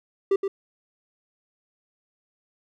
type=tone with echo; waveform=triangle; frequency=392 Hz; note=G4; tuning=in tune; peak=-15 dBFS; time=0.31-0.36 s; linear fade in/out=5 ms; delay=120 ms; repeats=1; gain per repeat=-6 dB; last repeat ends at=0.48 s; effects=none